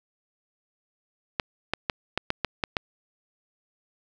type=clicks; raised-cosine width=0.3 ms; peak=-8 dBFS; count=8; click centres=1.398 / 1.736 / 1.898 / 2.176 / 2.304 / 2.447 / 2.638 / 2.768 s; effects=none